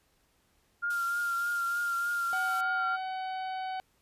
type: tone with vibrato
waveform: sine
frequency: 1396.9 Hz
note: F6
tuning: in tune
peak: -28 dBFS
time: 0.82-2.97 s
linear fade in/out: 20 ms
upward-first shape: triangle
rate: 3.3 Hz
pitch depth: 30 cents each way
type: high-pass noise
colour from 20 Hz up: white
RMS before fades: -46 dBFS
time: 0.9-2.61 s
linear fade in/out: 5 ms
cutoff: 2500 Hz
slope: 48 dB/octave
type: harmonic tone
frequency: 753 Hz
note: F#5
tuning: 30 cents sharp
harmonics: 1 / 2 / 3 / 4 / 5 / 6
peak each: -33 / -45 / -49 / -50 / -55 / -54 dBFS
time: 2.33-3.8 s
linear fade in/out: 0 ms
effects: pink hiss -70 dBFS RMS until 4.01 s + resampled to 32000 Hz